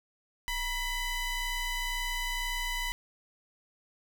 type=ring-modulated tone; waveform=25% pulse; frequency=989 Hz; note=B5; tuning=2 cents sharp; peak=-24 dBFS; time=0.48-2.92 s; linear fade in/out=0 ms; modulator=1020 Hz; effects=none